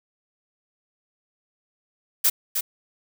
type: noise with echo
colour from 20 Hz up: blue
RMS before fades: -18 dBFS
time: 2.24-2.3 s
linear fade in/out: 10 ms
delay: 310 ms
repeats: 1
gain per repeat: -6 dB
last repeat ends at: 2.61 s
effects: none